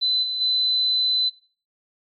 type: tone with level steps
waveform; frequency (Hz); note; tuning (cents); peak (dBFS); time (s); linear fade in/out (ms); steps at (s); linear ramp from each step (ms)
sine; 4022; B7; +31; -18 / -24 / -18; 0.01-1.3; 20; 0.22 / 0.4; 20
effects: noise-tail reverb RT60 0.4 s tail -19 dB re dry + MP3 48 kbps